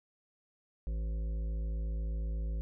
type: harmonic tone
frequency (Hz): 54.1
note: A1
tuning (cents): -29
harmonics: 1 / 3 / 5 / 7 / 9 / 10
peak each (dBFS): -32 / -46 / -56 / -57 / -58 / -58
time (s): 0.87-2.61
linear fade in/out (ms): 0
effects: none